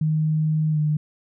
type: tone with pitch glide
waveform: sine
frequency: 155.56 to 151.66 Hz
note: D#3 to D#3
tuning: 0 to -44 cents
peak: -18 dBFS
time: 0.01-0.97 s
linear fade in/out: 5 ms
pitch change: -44 cents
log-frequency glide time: 0.71-0.78 s
effects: none